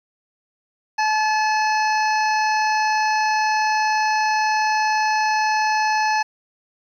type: harmonic tone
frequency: 861 Hz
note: A5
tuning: 38 cents flat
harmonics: 1 / 2 / 3 / 5 / 6 / 7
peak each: -18 / -24 / -28 / -32 / -34 / -35 dBFS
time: 0.98-6.23 s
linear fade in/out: 10 ms
effects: 9-bit